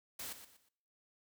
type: noise with echo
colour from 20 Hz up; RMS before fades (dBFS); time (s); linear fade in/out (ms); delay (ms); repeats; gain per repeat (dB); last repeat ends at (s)
white; -44; 0.19-0.33; 5; 120; 3; -10; 0.69
effects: noise-tail reverb RT60 0.8 s tail -26 dB re dry